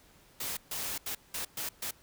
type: noise bursts at uneven times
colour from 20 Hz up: white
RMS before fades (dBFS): -36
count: 6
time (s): 0.4-0.57 / 0.71-0.98 / 1.06-1.15 / 1.34-1.45 / 1.57-1.69 / 1.82-1.91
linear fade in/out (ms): 5
effects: pink hiss -61 dBFS RMS until 2.02 s